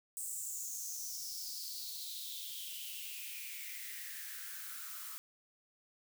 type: noise with high-pass filter sweep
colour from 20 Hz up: blue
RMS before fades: -44 dBFS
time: 0.17-5.18 s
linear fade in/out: 0 ms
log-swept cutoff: 8200 to 1200 Hz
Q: 5.9
effects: none